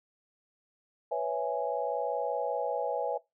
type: chord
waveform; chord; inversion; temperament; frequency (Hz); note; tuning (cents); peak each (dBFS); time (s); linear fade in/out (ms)
sine; C# minor seventh; third; equal; 493.9 / 554.4 / 659.3 / 830.6; B4 / C#5 / E5 / G#5; 0 / 0 / 0 / 0; -34; 1.11-3.18; 10
effects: noise-tail reverb RT60 0.2 s tail -21 dB re dry